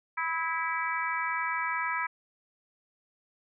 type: harmonic tone with a mistuned harmonic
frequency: 328.9 Hz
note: E4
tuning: 4 cents flat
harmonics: 3 / 4 / 5 / 6 / 7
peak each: -33 / -34 / -35 / -36 / -36 dBFS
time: 0.17-2.07 s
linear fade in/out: 10 ms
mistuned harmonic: 4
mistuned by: -33 cents
effects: none